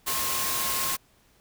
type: tone in noise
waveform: sine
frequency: 1070 Hz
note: C6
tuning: 38 cents sharp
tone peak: -34 dBFS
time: 0.06-0.97 s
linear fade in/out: 20 ms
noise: white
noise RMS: -28 dBFS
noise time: 0.06-0.97 s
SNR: -9 dB
effects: pink hiss -62 dBFS RMS until 1.4 s